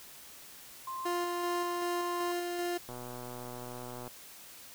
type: tone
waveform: sine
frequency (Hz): 1049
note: C6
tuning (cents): +4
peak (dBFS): -36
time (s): 0.87-2.32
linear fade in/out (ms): 5
type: tone with tremolo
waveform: 30% pulse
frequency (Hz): 350.3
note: F4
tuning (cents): +5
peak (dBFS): -29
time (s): 1.05-2.78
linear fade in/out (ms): 10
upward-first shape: square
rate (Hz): 2.6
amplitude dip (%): 25
type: click train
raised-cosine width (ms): 1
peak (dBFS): -30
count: 147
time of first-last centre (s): 2.89-4.077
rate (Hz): 123
effects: white hiss -51 dBFS RMS until 4.74 s